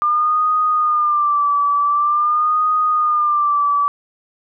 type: tone with vibrato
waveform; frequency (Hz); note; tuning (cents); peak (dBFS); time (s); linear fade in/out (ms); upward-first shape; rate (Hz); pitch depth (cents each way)
sine; 1196; D6; +31; -13; 0.02-3.88; 0; sine; 0.46; 66
effects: none